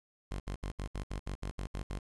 sawtooth tone bursts, 48.07 Hz, G1, 33 cents flat, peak -32 dBFS, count 11, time 0.31-1.988 s, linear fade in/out 0 ms, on 88 ms, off 71 ms, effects resampled to 24000 Hz + 10-bit

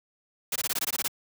white noise bursts, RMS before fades -28 dBFS, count 10, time 0.52-1.08 s, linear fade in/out 5 ms, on 38 ms, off 20 ms, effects high-pass 100 Hz 12 dB/octave

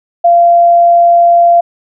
sine tone, 689 Hz, F5, 24 cents flat, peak -3 dBFS, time 0.24-1.61 s, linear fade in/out 10 ms, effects none

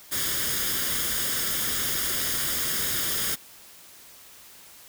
white noise with comb filter, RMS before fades -27 dBFS, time 0.11-3.36 s, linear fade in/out 20 ms, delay 0.59 ms, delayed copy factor +0.6, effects white hiss -49 dBFS RMS until 4.88 s

